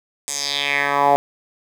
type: tone with band-pass filter sweep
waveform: 10% pulse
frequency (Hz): 142.2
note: C#3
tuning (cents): +45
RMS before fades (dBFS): -19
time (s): 0.28-1.16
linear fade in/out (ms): 0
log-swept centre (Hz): 8000 to 690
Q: 3.3
effects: 7-bit